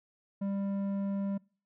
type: tone with low-pass filter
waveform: square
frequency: 197.9 Hz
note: G3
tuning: 17 cents sharp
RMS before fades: -33 dBFS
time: 0.41-1.38 s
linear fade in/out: 10 ms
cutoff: 670 Hz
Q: 0.58
effects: noise-tail reverb RT60 0.4 s tail -25 dB re dry